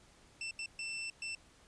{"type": "tone bursts at uneven times", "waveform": "sawtooth", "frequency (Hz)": 2675, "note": "E7", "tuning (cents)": 25, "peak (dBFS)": -35, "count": 4, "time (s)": [[0.41, 0.51], [0.59, 0.66], [0.79, 1.1], [1.22, 1.35]], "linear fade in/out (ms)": 2, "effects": ["pink hiss -63 dBFS RMS until 1.67 s", "resampled to 22050 Hz"]}